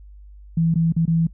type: tone with dropouts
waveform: sine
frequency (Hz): 164.81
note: E3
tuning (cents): 0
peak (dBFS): -15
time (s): 0.57-1.27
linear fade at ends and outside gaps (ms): 5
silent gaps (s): 0.742-0.756 / 0.923-0.964 / 1.055-1.077
effects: noise-tail reverb RT60 0.1 s tail -24 dB re dry + added 50 Hz sine -40 dBFS peak until 1.33 s